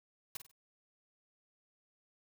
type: noise with echo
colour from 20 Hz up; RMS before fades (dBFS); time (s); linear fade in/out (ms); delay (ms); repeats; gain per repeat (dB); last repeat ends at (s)
white; -41; 0.35-0.37; 2; 48; 3; -9; 0.514
effects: none